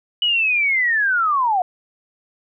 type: linear sweep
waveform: sine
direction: down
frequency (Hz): 2969 to 698.5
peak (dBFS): -15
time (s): 0.22-1.62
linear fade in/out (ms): 2
effects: none